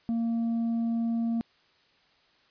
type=tone with tanh clipping; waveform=sine; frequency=230.6 Hz; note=A#3; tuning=19 cents flat; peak=-26 dBFS; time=0.09-1.41 s; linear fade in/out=0 ms; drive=3 dB; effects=white hiss -64 dBFS RMS until 2.5 s + resampled to 11025 Hz